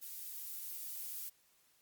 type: noise with level ramp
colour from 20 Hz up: violet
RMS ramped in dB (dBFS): -46 to -43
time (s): 0.01-1.3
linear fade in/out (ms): 20
effects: white hiss -71 dBFS RMS until 1.81 s + Opus 48 kbps